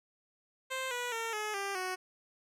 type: tone with pitch steps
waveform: 10% pulse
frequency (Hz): 523.3 / 488.3 / 455.6 / 425.1 / 396.6 / 370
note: C5 / B4 / A#4 / G#4 / G4 / F#4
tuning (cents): 0 / -20 / -40 / +40 / +20 / 0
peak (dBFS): -26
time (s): 0.7-1.96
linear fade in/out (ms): 20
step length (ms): 210
effects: low-pass 12000 Hz 12 dB/octave